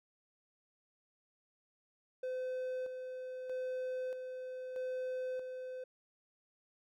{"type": "tone with tremolo", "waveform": "triangle", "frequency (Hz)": 511, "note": "C5", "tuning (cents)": -41, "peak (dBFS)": -34, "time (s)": [2.23, 5.84], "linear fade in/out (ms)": 5, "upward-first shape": "square", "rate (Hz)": 0.79, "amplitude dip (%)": 45, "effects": []}